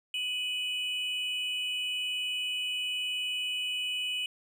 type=tone pair together; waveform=triangle; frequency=2519 / 2960 Hz; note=D#7 / F#7; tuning=+21 / 0 cents; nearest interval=minor third; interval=279 cents; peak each=-34 / -30 dBFS; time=0.14-4.26 s; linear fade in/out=2 ms; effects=none